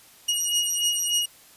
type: beating tone pair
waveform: 20% pulse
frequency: 2881 / 2884.4 Hz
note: F#7 / F#7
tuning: -47 / -45 cents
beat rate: 3.4 Hz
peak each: -20 / -20 dBFS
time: 0.28-1.26 s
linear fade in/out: 10 ms
effects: white hiss -52 dBFS RMS until 1.56 s + resampled to 32000 Hz

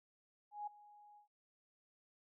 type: tone with ADSR envelope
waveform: sine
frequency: 830.6 Hz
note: G#5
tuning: in tune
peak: -39 dBFS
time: 0.51-1.28 s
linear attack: 160 ms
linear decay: 8 ms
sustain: -20 dB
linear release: 110 ms
effects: none

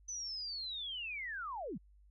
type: linear sweep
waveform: sine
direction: down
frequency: 6100 to 132 Hz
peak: -39 dBFS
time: 0.08-1.78 s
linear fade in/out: 10 ms
effects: added 50 Hz sine -60 dBFS peak until 2.1 s

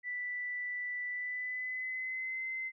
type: tone with pitch glide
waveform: sine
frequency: 1975.5 to 2062 Hz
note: B6 to C7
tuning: 0 to -26 cents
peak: -35 dBFS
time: 0.03-2.72 s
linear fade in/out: 50 ms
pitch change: +74 cents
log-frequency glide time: 1.08-2.45 s
effects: none

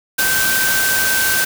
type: tone in noise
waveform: sine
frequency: 1548 Hz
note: G6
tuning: 22 cents flat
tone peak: -17 dBFS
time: 0.18-1.45 s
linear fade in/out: 10 ms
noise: white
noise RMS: -18 dBFS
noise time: 0.18-1.45 s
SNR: -2 dB
effects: none

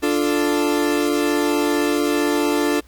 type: chord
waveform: 40% pulse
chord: D minor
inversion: none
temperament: equal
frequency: 293.7 / 349.2 / 440 Hz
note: D4 / F4 / A4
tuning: 0 / 0 / 0 cents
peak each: -19 / -22 / -22 dBFS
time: 0.02-2.81 s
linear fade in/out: 20 ms
effects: added 60 Hz sine -46 dBFS peak until 2.87 s + pink hiss -54 dBFS RMS until 2.87 s

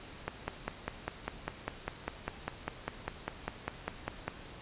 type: click train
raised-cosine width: 0.5 ms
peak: -18 dBFS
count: 21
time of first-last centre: 0.28-4.28 s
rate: 5 Hz
effects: pink hiss -49 dBFS RMS until 4.61 s + resampled to 8000 Hz

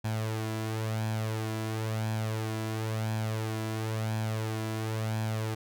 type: tone with flanger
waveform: sawtooth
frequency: 110 Hz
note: A2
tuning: in tune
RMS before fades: -32 dBFS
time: 0.04-5.55 s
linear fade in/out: 10 ms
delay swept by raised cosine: 1.2 to 3 ms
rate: 0.97 Hz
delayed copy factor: +0.55
effects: none

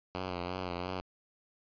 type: tone with vibrato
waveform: 5% pulse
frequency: 90.3 Hz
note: F#2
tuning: 42 cents flat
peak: -24 dBFS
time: 0.15-1.01 s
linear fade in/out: 0 ms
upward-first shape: sine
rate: 2.9 Hz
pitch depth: 55 cents each way
effects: resampled to 11025 Hz

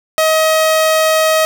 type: tone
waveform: sawtooth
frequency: 633 Hz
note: D#5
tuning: 30 cents sharp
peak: -6 dBFS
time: 0.18-1.45 s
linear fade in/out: 0 ms
effects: none

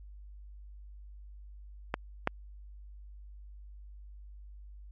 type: clicks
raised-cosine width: 0.5 ms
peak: -14 / -11 dBFS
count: 2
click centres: 1.941 / 2.274 s
effects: added 50 Hz sine -46 dBFS peak until 4.91 s + MP3 48 kbps

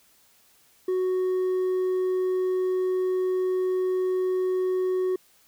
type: tone with hard clipping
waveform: sine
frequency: 370 Hz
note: F#4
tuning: in tune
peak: -23 dBFS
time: 0.88-5.16 s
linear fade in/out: 5 ms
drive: 2 dB
effects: white hiss -60 dBFS RMS until 5.47 s

